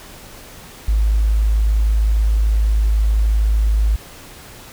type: tone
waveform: sine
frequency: 53.2 Hz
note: G#1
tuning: 42 cents sharp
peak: -12 dBFS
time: 0.88-3.96 s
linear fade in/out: 5 ms
effects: pink hiss -39 dBFS RMS until 4.72 s